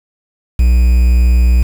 triangle tone with quantisation, 60.8 Hz, B1, 26 cents flat, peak -4 dBFS, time 0.59-1.63 s, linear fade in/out 5 ms, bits 5, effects none

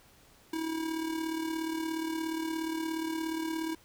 square tone with amplitude modulation, 322.2 Hz, E4, 39 cents flat, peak -30 dBFS, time 0.53-3.75 s, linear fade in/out 5 ms, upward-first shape sine, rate 37 Hz, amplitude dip 55%, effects pink hiss -60 dBFS RMS until 3.84 s

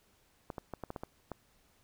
clicks, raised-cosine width 1 ms, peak -25 dBFS, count 8, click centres 0.502 / 0.582 / 0.737 / 0.837 / 0.904 / 0.962 / 1.035 / 1.317 s, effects pink hiss -69 dBFS RMS until 1.83 s

